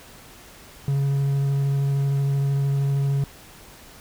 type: tone with vibrato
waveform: triangle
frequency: 139 Hz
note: C#3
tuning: 5 cents sharp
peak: -17 dBFS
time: 0.88-3.24 s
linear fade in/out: 2 ms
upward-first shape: triangle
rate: 13 Hz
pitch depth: 10 cents each way
effects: pink hiss -46 dBFS RMS until 4 s